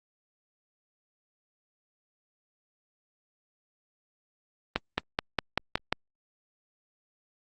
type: accelerating click train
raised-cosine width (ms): 0.3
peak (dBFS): -8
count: 7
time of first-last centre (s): 4.76-5.926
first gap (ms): 220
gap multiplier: 0.95
effects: Opus 24 kbps